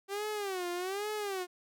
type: tone with vibrato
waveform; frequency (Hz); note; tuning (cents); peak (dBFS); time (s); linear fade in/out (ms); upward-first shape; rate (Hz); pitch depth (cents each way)
sawtooth; 386.5; G4; -24; -30; 0.08-1.47; 50; sine; 1.2; 170
effects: none